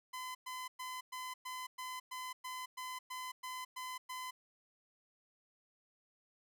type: tone bursts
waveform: sawtooth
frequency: 1018 Hz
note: C6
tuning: 48 cents flat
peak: -38 dBFS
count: 13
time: 0.13-4.31 s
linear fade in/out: 10 ms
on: 220 ms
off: 110 ms
effects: none